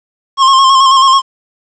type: tone with vibrato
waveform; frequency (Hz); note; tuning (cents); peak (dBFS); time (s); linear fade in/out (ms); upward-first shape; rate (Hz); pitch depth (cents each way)
square; 1071; C6; +40; -5; 0.37-1.22; 50; square; 9.2; 34
effects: resampled to 16000 Hz + 7-bit